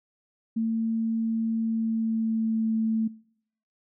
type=tone with pitch glide; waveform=sine; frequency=225.3 to 222.2 Hz; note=A3 to A3; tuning=+41 to +17 cents; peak=-23 dBFS; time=0.56-3.08 s; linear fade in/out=10 ms; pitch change=-24 cents; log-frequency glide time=1.58-2.73 s; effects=noise-tail reverb RT60 0.7 s tail -23 dB re dry